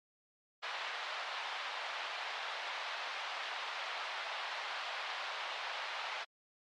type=band-pass noise; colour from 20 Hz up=pink; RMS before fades=-41 dBFS; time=0.62-6.25 s; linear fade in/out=20 ms; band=710 to 4000 Hz; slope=24 dB/octave; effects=MP3 64 kbps